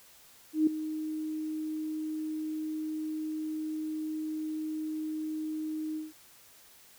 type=tone with ADSR envelope; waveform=sine; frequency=311.1 Hz; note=D#4; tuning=in tune; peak=-19 dBFS; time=0.53-6.13 s; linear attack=140 ms; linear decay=4 ms; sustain=-13 dB; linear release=170 ms; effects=white hiss -57 dBFS RMS until 6.98 s